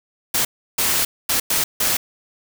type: noise bursts at uneven times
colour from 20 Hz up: white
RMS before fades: -19 dBFS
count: 5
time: 0.34-0.45 / 0.78-1.05 / 1.29-1.4 / 1.5-1.64 / 1.8-1.97 s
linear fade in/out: 5 ms
effects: none